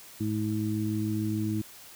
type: harmonic tone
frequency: 106.9 Hz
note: A2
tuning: 49 cents flat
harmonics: 1 / 2 / 3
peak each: -31 / -31 / -31 dBFS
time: 0.2-1.62 s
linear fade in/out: 10 ms
effects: white hiss -49 dBFS RMS until 1.95 s